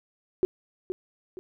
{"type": "tone with echo", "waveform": "sine", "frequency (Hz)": 370, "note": "F#4", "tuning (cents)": 0, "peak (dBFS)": -18, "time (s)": [0.43, 0.45], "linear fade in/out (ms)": 0, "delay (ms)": 470, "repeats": 2, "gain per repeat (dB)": -9, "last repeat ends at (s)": 1.39, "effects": []}